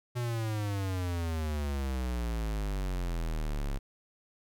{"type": "exponential sweep", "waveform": "square", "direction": "down", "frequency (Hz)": [123.47, 33.67], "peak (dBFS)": -31, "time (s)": [0.15, 3.79], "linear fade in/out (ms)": 20, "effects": []}